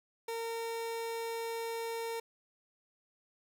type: tone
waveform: 30% pulse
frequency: 458.5 Hz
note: A#4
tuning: 29 cents flat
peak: -33 dBFS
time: 0.28-2.2 s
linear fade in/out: 5 ms
effects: none